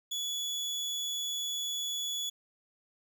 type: tone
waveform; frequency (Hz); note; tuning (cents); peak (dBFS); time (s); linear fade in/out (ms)
30% pulse; 3412; G#7; +46; -30; 0.11-2.3; 10
effects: none